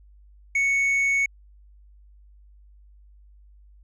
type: tone with tanh clipping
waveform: sine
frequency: 2217 Hz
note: C#7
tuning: in tune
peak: -20 dBFS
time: 0.55-1.26 s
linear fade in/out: 5 ms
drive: 4 dB
effects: added 50 Hz sine -49 dBFS peak until 3.83 s